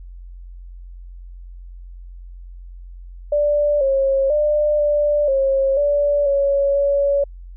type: tone with pitch steps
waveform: sine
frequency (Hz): 587 / 542 / 597 / 589 / 541 / 578 / 559 / 564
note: D5 / C#5 / D5 / D5 / C#5 / D5 / C#5 / C#5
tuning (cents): -1 / -39 / +28 / +5 / -42 / -28 / +14 / +30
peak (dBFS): -14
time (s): 3.32-7.24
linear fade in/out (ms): 5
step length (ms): 490
effects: added 44 Hz sine -34 dBFS peak until 7.56 s